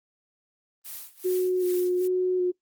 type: noise with tremolo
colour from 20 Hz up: blue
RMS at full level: -37 dBFS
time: 0.84-2.08 s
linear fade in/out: 20 ms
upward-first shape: sine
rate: 2.5 Hz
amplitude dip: 90%
type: tone with vibrato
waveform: sine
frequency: 363.7 Hz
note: F#4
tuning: 30 cents flat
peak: -21 dBFS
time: 1.24-2.52 s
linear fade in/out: 20 ms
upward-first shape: square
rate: 1.3 Hz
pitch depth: 15 cents each way
effects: noise-tail reverb RT60 0.1 s tail -21 dB re dry + Opus 24 kbps